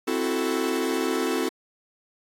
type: chord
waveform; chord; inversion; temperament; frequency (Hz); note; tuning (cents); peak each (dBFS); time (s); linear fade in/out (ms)
45% pulse; F# half-diminished seventh; second; equal; 261.6 / 329.6 / 370 / 440; C4 / E4 / F#4 / A4; 0 / 0 / 0 / 0; -29; 0.07-1.49; 10
effects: AAC 48 kbps